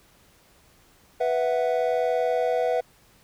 triangle chord, B suspended fourth, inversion none, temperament equal, 493.9 / 659.3 / 740 Hz, B4 / E5 / F#5, 0 / 0 / 0 cents, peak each -22 / -24 / -26 dBFS, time 1.2-2.81 s, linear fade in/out 10 ms, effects pink hiss -58 dBFS RMS until 3.23 s

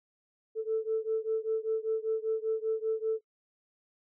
sine beating tone pair, 440 / 445.1 Hz, A4 / A4, 0 / +20 cents, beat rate 5.1 Hz, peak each -30 / -31 dBFS, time 0.55-3.21 s, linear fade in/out 50 ms, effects noise-tail reverb RT60 0.1 s tail -25 dB re dry + tanh soft clip ceiling -21 dBFS

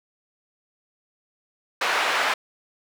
white band-pass noise, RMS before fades -23 dBFS, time 1.81-2.34 s, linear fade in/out 5 ms, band 660 to 2000 Hz, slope 12 dB/octave, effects none

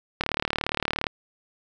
click train, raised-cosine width 0.3 ms, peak -8 dBFS, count 33, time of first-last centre 0.21-1.068 s, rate 37.3 Hz, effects none

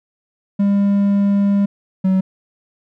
triangle tone pair in turn, 200.5 / 188.91 Hz, G3 / F#3, +39 / +36 cents, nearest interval minor second, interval 103 cents, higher first, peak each -10 dBFS, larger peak neither, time 0.59-1.66 / 2.04-2.21 s, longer first, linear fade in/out 10 ms, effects none

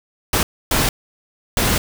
pink noise bursts at uneven times, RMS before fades -17 dBFS, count 3, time 0.33-0.43 / 0.71-0.89 / 1.57-1.78 s, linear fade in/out 2 ms, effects none

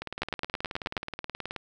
two click trains, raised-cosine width 0.3 ms, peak -18 / -12 dBFS, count 30 / 8, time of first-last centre 0.02-1.563 / 0.22-0.968 s, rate 18.8 / 9.36 Hz, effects none

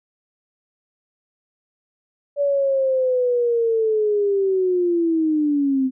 sine linear sweep, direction down, 575 to 256.8 Hz, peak -16 dBFS, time 2.36-5.91 s, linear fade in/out 50 ms, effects none

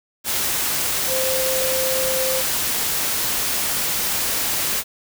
sine tone in noise, 522 Hz, C5, 4 cents flat, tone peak -22 dBFS, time 1.07-2.43 s, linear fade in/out 50 ms, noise white, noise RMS -22 dBFS, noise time 0.24-4.84 s, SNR -3 dB, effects none

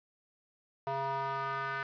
square tone with band-pass filter sweep, 136.4 Hz, C#3, 28 cents flat, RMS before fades -35 dBFS, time 0.87-1.83 s, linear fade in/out 0 ms, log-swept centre 820 to 1500 Hz, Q 3.4, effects resampled to 11025 Hz + 9-bit

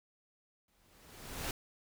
pink noise with exponential growth, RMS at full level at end -36 dBFS, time 0.68-1.51 s, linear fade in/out 2 ms, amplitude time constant 180 ms, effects none

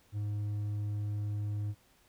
sine tone with hard clipping, 103.83 Hz, G#2, in tune, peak -33 dBFS, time 0.12-1.75 s, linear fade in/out 50 ms, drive 3 dB, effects pink hiss -66 dBFS RMS until 2.08 s

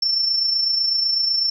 sine tone with amplitude modulation, 5390 Hz, E8, 38 cents sharp, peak -15 dBFS, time 0.02-1.5 s, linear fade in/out 5 ms, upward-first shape sine, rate 28 Hz, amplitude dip 45%, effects 9-bit

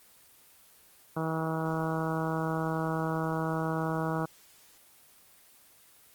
harmonic tone, 160.6 Hz, E3, 45 cents flat, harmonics 1 / 2 / 3 / 4 / 5 / 6 / 7 / 8 / 9, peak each -32 / -35 / -37 / -38 / -39 / -40 / -40 / -41 / -42 dBFS, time 1.16-4.26 s, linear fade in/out 10 ms, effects white hiss -58 dBFS RMS until 6.14 s + Opus 24 kbps

